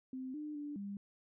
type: tone with pitch steps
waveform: sine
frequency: 259.6 / 300.7 / 292.4 / 200.5 Hz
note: C4 / D4 / D4 / G3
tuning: -13 / +41 / -7 / +39 cents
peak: -40 dBFS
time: 0.13-0.97 s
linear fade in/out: 2 ms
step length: 210 ms
effects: none